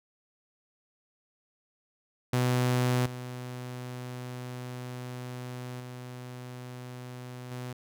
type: tone with level steps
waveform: sawtooth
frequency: 125 Hz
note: B2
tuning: 21 cents sharp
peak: -20 / -33 / -36 / -32 dBFS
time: 2.33-7.73 s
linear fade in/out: 5 ms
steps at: 3.06 / 5.8 / 7.51 s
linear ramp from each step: 2 ms
effects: none